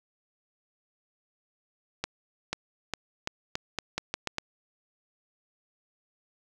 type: accelerating click train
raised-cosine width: 0.2 ms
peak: -12 dBFS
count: 10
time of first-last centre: 2.04-4.384 s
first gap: 490 ms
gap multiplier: 0.83
effects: 8-bit